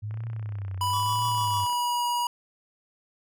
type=tone with vibrato; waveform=sine; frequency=103.83 Hz; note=G#2; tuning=in tune; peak=-30 dBFS; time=0.02-1.66 s; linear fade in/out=20 ms; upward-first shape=triangle; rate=1 Hz; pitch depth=180 cents each way
type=click train; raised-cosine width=0.5 ms; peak=-33 dBFS; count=52; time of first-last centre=0.11-1.729 s; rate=31.5 Hz
type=tone with pitch glide; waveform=square; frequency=987.8 to 963.6 Hz; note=B5 to B5; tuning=0 to -43 cents; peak=-25 dBFS; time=0.81-2.27 s; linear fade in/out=2 ms; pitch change=-43 cents; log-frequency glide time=1.03-2.06 s
type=tone with tremolo; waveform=square; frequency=1135 Hz; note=C#6; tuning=41 cents sharp; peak=-33 dBFS; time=0.93-1.67 s; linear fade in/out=5 ms; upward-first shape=sine; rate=6.7 Hz; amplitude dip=75%
effects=none